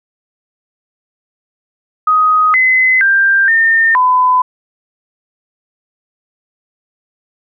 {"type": "tone with pitch steps", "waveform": "sine", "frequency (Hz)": [1253, 2036, 1585, 1815, 1007], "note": ["D#6", "C7", "G6", "A#6", "B5"], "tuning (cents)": [12, -48, 19, -47, 33], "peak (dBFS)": -7, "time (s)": [2.07, 4.42], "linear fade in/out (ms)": 5, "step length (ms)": 470, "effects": []}